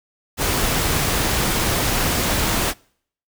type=noise; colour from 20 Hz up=pink; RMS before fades=-20 dBFS; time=0.37-2.74 s; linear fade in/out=50 ms; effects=noise-tail reverb RT60 0.6 s tail -26 dB re dry